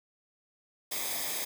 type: noise with comb filter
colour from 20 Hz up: white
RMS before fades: -34 dBFS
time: 0.91-1.45 s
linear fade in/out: 10 ms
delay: 0.7 ms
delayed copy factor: -0.65
effects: none